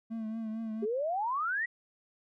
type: tone with vibrato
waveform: triangle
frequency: 222.1 Hz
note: A3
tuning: 16 cents sharp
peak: -32 dBFS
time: 0.1-0.86 s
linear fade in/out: 20 ms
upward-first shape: triangle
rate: 4.4 Hz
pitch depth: 50 cents each way
type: exponential sweep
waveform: sine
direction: up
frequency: 395.8 to 1968 Hz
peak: -29 dBFS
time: 0.82-1.66 s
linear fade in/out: 10 ms
effects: none